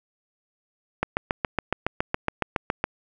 click train, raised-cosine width 0.5 ms, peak -7 dBFS, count 14, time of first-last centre 1.03-2.841 s, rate 7.18 Hz, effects none

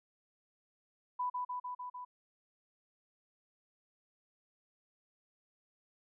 sine tone with echo, 993 Hz, B5, 9 cents sharp, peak -32 dBFS, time 1.19-1.3 s, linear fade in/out 10 ms, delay 150 ms, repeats 5, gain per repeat -2 dB, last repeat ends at 2.05 s, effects none

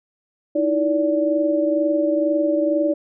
sine tone cluster, 313.4 / 335.5 / 579 Hz, D#4 / E4 / D5, +13 / +31 / -25 cents, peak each -20 / -26 / -19 dBFS, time 0.55-2.94 s, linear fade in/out 10 ms, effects none

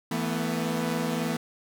sawtooth chord, E suspended fourth, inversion none, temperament equal with one note detuned, 164.81 / 223.5 / 246.9 Hz, E3 / A3 / B3, 0 / +27 / 0 cents, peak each -27 dBFS, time 0.11-1.37 s, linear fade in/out 5 ms, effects none

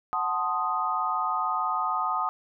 sine chord, F# diminished seventh, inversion none, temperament equal, 740 / 880 / 1046.5 / 1244.5 Hz, F#5 / A5 / C6 / Eb6, 0 / 0 / 0 / 0 cents, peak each -32 / -31 / -33 / -27 dBFS, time 0.13-2.29 s, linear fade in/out 0 ms, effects none

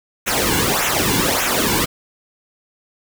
pink noise with flanger, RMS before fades -18 dBFS, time 0.26-1.86 s, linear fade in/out 20 ms, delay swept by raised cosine 0.21 to 1.61 ms, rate 1.7 Hz, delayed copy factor -0.8, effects none

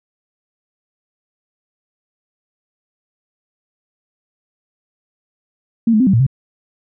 sine tone with pitch steps, 229.3 / 214.4 / 259.6 / 192.9 / 115.4 / 133.5 Hz, A#3 / A3 / C4 / G3 / A#2 / C3, -28 / -45 / -13 / -28 / -17 / +35 cents, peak -9 dBFS, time 5.87-6.266 s, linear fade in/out 5 ms, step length 66 ms, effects none

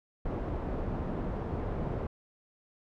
pink low-pass noise, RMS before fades -34 dBFS, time 0.25-2.07 s, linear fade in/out 5 ms, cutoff 740 Hz, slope 12 dB/octave, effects none

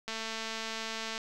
click train, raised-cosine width 0.2 ms, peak -20 dBFS, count 246, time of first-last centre 0.08-1.179 s, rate 223 Hz, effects none

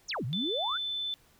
sine exponential two-way sweep, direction down then up, 7620 to 110.2 to 1601 Hz, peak -31 dBFS, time 0.08-0.78 s, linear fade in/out 20 ms, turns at 0.25 s
sine tone, 3520 Hz, A7, in tune, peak -31 dBFS, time 0.33-1.14 s, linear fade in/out 0 ms
effects pink hiss -63 dBFS RMS until 1.39 s

